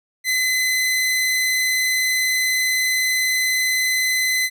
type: tone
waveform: sawtooth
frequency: 2029 Hz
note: B6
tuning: 46 cents sharp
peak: -14 dBFS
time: 0.24-4.5 s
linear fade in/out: 50 ms
effects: none